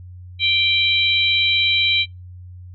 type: harmonic tone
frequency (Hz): 784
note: G5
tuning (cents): 0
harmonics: 3 / 4 / 5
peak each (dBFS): -19 / -20 / -19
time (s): 0.39-2.06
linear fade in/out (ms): 50
effects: noise-tail reverb RT60 0.2 s tail -25 dB re dry + added 90 Hz sine -35 dBFS peak until 2.74 s